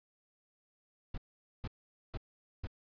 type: noise bursts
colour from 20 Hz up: brown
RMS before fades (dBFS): -38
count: 4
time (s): 1.14-2.672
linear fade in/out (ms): 5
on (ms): 38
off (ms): 460
effects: resampled to 11025 Hz